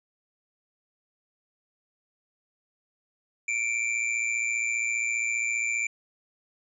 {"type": "tone with amplitude modulation", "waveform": "square", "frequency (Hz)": 2349, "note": "D7", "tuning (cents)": 0, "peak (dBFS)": -23, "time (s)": [3.48, 5.87], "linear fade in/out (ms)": 5, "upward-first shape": "sine", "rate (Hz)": 115, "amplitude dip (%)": 70, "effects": ["resampled to 22050 Hz"]}